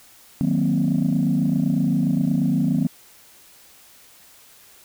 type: chord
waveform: sine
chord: C half-diminished seventh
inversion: first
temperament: equal with one note detuned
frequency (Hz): 155.56 / 185 / 233.8 / 261.6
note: Eb3 / Gb3 / Bb3 / C4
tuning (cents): 0 / 0 / +5 / 0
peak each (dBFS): -22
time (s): 0.41-2.87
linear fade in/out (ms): 0
effects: tanh soft clip ceiling -11 dBFS + white hiss -50 dBFS RMS until 4.84 s